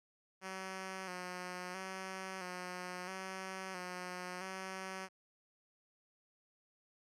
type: tone with vibrato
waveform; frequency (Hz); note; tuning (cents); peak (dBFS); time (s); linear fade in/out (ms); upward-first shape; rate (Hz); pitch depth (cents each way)
5% pulse; 185; F#3; 0; -31; 0.41-5.09; 50; square; 0.75; 41
effects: low-pass 9000 Hz 12 dB/octave